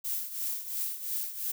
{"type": "noise with tremolo", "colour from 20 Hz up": "violet", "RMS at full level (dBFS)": -31, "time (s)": [0.04, 1.52], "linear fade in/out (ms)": 10, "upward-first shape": "triangle", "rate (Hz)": 2.9, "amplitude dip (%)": 75, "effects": []}